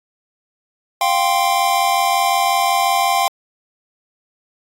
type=chord; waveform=square; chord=F suspended second; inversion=none; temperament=equal; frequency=698.5 / 784 / 1046.5 Hz; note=F5 / G5 / C6; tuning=0 / 0 / 0 cents; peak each=-20 / -18 / -20 dBFS; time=1.01-3.28 s; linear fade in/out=2 ms; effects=AAC 48 kbps